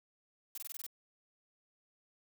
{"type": "noise bursts", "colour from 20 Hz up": "blue", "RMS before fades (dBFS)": -43, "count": 7, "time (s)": [0.55, 0.865], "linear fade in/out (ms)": 2, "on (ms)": 27, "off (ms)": 21, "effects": []}